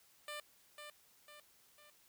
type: tone with echo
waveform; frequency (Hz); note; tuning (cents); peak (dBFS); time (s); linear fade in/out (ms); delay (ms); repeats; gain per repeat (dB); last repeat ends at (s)
10% pulse; 595; D5; +22; -35; 0.28-0.4; 2; 500; 3; -6; 1.9
effects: white hiss -68 dBFS RMS until 2.08 s